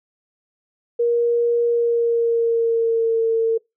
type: tone with pitch glide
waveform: sine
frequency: 472.6 to 452.8 Hz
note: A#4 to A4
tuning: +24 to +50 cents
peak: -15 dBFS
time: 0.99-3.58 s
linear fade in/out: 10 ms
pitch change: -74 cents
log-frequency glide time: 1.65-3.25 s
effects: noise-tail reverb RT60 0.2 s tail -24 dB re dry